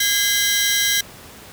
sawtooth tone cluster, 1634 / 2057 / 3137 / 3883 / 5690 Hz, G#6 / C7 / G7 / B7 / F8, -29 / -30 / +1 / -30 / +31 cents, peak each -20 dBFS, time 0-1.01 s, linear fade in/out 5 ms, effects pink hiss -41 dBFS RMS until 1.52 s + high-pass 60 Hz 12 dB/octave

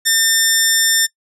10% pulse tone, 1800 Hz, A6, 39 cents sharp, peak -3 dBFS, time 0.05-1.07 s, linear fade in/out 20 ms, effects noise-tail reverb RT60 0.1 s tail -23 dB re dry + resampled to 32000 Hz

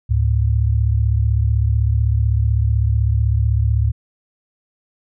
sine tone pair together, 72 / 107.88 Hz, D2 / A2, -34 / -34 cents, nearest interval perfect fifth, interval 700 cents, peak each -16 dBFS, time 0.09-3.92 s, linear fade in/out 20 ms, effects none

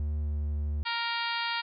triangle tone with pitch glide, 74.7 to 73.97 Hz, D2 to D2, +30 to +13 cents, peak -26 dBFS, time 0-0.83 s, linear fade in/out 0 ms, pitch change -17 cents, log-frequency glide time 0.21-0.4 s
harmonic tone, 466.4 Hz, A#4, 1 cent sharp, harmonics 2 / 3 / 4 / 5 / 6 / 7 / 8 / 9 / 10, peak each -34 / -36 / -37 / -38 / -39 / -39 / -40 / -41 / -41 dBFS, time 0.85-1.62 s, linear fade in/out 20 ms
effects none

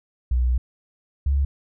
sine tone pair in turn, 61.74 / 69.54 Hz, B1 / C#2, 0 / +6 cents, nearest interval major second, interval 206 cents, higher second, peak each -17 dBFS, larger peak neither, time 0.31-0.58 / 1.26-1.45 s, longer first, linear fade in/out 5 ms, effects none

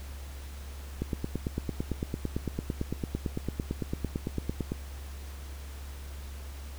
click train, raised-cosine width 3 ms, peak -17 dBFS, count 34, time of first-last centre 1.02-4.72 s, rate 8.92 Hz, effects added 69 Hz sine -39 dBFS peak until 6.78 s + pink hiss -50 dBFS RMS until 6.78 s

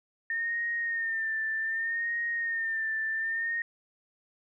sine tone with vibrato, 1820 Hz, A#6, 42 cents flat, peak -28 dBFS, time 0.3-3.62 s, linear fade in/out 2 ms, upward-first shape sine, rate 0.65 Hz, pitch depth 48 cents each way, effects none

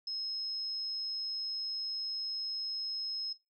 sine tone, 5160 Hz, E8, 38 cents flat, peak -34 dBFS, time 0.07-3.33 s, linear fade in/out 5 ms, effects noise-tail reverb RT60 0.2 s tail -17 dB re dry

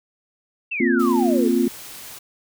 sine exponential sweep, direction down, 2748 to 404.2 Hz, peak -23 dBFS, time 0.71-1.49 s, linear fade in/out 10 ms
sine chord, Bb suspended second, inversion none, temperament equal, 233.1 / 261.6 / 349.2 Hz, Bb3 / C4 / F4, 0 / 0 / 0 cents, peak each -20 dBFS, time 0.8-1.68 s, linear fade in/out 5 ms
white noise, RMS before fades -38 dBFS, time 0.99-2.19 s, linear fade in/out 10 ms
effects none

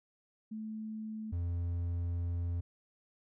sine / triangle tone pair in turn, 217.7 / 86.39 Hz, A3 / F2, -18 / -18 cents, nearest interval octave + major third, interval 1600 cents, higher first, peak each -38 / -30 dBFS, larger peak second, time 0.51-1.32 / 1.32-2.61 s, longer second, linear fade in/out 10 ms, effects none

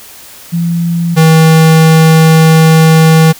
sine / square tone pair in turn, 169.8 / 160.27 Hz, F3 / E3, -48 / -48 cents, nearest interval minor second, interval 100 cents, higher first, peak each -9 / -3 dBFS, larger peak second, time 0.52-1.16 / 1.16-3.33 s, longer second, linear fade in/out 20 ms, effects white hiss -33 dBFS RMS until 3.39 s

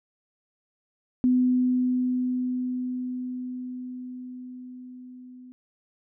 sine tone with level ramp, 251.6 Hz, B3, 32 cents sharp, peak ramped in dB -17 to -43 dBFS, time 1.24-5.52 s, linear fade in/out 0 ms, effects none

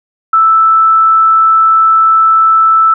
sine tone, 1318.5 Hz, E6, in tune, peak -4 dBFS, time 0.33-2.94 s, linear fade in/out 5 ms, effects none

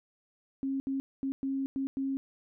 sine tone bursts at uneven times, 270.4 Hz, C#4, 43 cents flat, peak -29 dBFS, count 6, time 0.63-0.8 / 0.87-1 / 1.23-1.32 / 1.43-1.66 / 1.76-1.87 / 1.97-2.17 s, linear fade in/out 0 ms, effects none

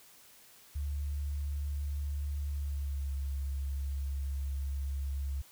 sine tone with pitch glide, 71.9 to 68.97 Hz, D2 to C#2, -36 to -8 cents, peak -32 dBFS, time 0.75-5.42 s, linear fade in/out 10 ms, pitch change -72 cents, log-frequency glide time 2.53-3.13 s, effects white hiss -58 dBFS RMS until 5.51 s

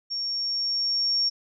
sine tone with level ramp, 5520 Hz, F8, 21 cents flat, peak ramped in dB -27 to -20 dBFS, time 0.1-1.3 s, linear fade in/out 20 ms, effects none

